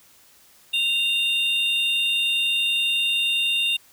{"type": "tone pair together", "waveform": "triangle", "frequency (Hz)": [2781, 3651], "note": ["F7", "A#7"], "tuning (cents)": [-8, -37], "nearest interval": "perfect fourth", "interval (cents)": 471, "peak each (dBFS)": [-20, -22], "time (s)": [0.73, 3.77], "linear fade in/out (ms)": 10, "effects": ["white hiss -54 dBFS RMS until 3.92 s"]}